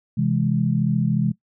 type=chord; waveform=sine; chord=C augmented; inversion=none; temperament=equal; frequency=130.81 / 164.81 / 207.7 Hz; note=C3 / E3 / G#3; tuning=0 / 0 / 0 cents; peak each=-22 dBFS; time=0.17-1.32 s; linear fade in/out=10 ms; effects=noise-tail reverb RT60 0.1 s tail -18 dB re dry